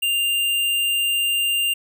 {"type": "tone", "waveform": "square", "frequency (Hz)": 2794, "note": "F7", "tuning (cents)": 0, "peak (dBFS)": -19, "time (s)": [0.02, 1.74], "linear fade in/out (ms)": 10, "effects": []}